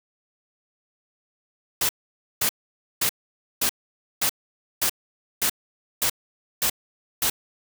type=noise bursts; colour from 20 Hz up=white; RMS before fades=-22 dBFS; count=10; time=1.81-7.3 s; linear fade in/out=5 ms; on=81 ms; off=520 ms; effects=none